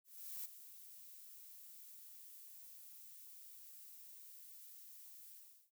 violet noise with ADSR envelope, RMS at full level -45 dBFS, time 0.04-5.71 s, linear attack 410 ms, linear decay 11 ms, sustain -12 dB, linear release 380 ms, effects noise-tail reverb RT60 0.1 s tail -20 dB re dry

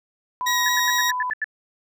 sine tone, 1000 Hz, B5, 21 cents sharp, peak -23 dBFS, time 0.41-1.3 s, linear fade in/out 0 ms
20% pulse tone with vibrato, 1897 Hz, A#6, 30 cents sharp, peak -15 dBFS, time 0.46-1.11 s, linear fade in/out 10 ms, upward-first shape triangle, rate 4.8 Hz, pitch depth 12 cents each way
sine tone bursts, 1739 Hz, A6, 21 cents flat, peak -21 dBFS, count 8, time 0.66-1.443 s, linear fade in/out 2 ms, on 27 ms, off 81 ms
effects none

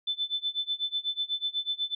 sine tone with tremolo, 3520 Hz, A7, in tune, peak -25 dBFS, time 0.07-1.95 s, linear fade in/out 5 ms, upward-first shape sine, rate 8.1 Hz, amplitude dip 95%, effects none

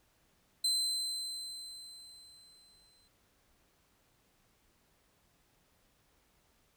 35% pulse tone with exponential decay, 4072 Hz, C8, 48 cents flat, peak -26 dBFS, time 0.64-3.08 s, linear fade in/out 5 ms, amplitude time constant 530 ms, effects pink hiss -71 dBFS RMS until 6.76 s

